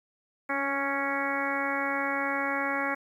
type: harmonic tone with a mistuned harmonic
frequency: 277.2 Hz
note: C#4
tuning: in tune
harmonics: 1 / 2 / 3 / 4 / 5 / 6 / 7 / 8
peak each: -35 / -35 / -35 / -35 / -35 / -35 / -35 / -35 dBFS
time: 0.49-2.95 s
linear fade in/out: 10 ms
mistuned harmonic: 1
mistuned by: +15 cents
effects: 10-bit